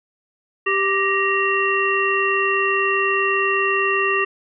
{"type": "harmonic tone with a mistuned harmonic", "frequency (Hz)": 392, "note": "G4", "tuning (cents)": 0, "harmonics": [1, 3, 5, 7], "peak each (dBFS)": [-22, -22, -22, -22], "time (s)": [0.66, 4.25], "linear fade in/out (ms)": 10, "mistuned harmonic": 5, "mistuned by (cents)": -73, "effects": []}